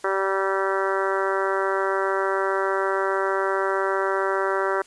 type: harmonic tone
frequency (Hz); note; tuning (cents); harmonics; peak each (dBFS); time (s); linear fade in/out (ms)
193.4; G3; -23; 2 / 3 / 4 / 5 / 6 / 7 / 8 / 9 / 10; -25 / -28 / -33 / -29 / -31 / -29 / -31 / -36 / -37; 0.04-4.82; 5
effects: white hiss -52 dBFS RMS until 4.86 s + resampled to 22050 Hz